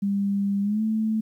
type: tone with pitch glide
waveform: sine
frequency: 199.6 to 218.9 Hz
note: G3 to A3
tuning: +32 to -9 cents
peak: -21 dBFS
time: 0.02-1.21 s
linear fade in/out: 10 ms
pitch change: +159 cents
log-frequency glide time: 0.62-0.82 s
effects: 10-bit